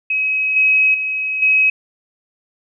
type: tone with level steps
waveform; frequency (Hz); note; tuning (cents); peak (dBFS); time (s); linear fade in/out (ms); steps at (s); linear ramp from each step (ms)
sine; 2548; D#7; +41; -15 / -10 / -18 / -10; 0.1-1.7; 5; 0.56 / 0.94 / 1.42; 5
effects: none